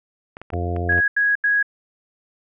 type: clicks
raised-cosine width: 0.5 ms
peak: -20 dBFS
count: 7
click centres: 0.369 / 0.416 / 0.503 / 0.536 / 0.764 / 0.924 / 0.981 s
type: harmonic tone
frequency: 87.31 Hz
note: F2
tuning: in tune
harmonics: 1 / 2 / 3 / 4 / 5 / 6 / 7 / 8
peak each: -23 / -34 / -34 / -31 / -32 / -37 / -39 / -30 dBFS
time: 0.52-1.01 s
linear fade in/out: 20 ms
type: tone bursts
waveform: sine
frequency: 1659 Hz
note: G#6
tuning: 2 cents flat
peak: -15 dBFS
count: 3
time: 0.89-1.628 s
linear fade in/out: 5 ms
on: 190 ms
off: 84 ms
effects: none